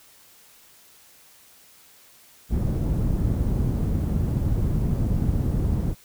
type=low-pass noise; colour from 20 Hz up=white; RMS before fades=-23 dBFS; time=2.49-5.95 s; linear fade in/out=50 ms; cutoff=130 Hz; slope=12 dB/octave; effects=white hiss -53 dBFS RMS until 6.04 s